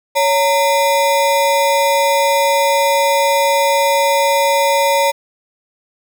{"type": "ring-modulated tone", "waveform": "square", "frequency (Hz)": 740, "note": "F#5", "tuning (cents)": 0, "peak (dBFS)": -9, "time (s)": [0.15, 5.12], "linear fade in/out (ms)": 20, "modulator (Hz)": 182, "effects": ["7-bit"]}